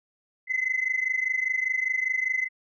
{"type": "tone pair together", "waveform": "sine", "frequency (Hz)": [2028, 2053], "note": ["B6", "C7"], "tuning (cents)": [45, -33], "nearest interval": "unison", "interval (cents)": 22, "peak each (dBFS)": -26, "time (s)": [0.47, 2.49], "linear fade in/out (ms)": 50, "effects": ["tanh soft clip ceiling -17 dBFS"]}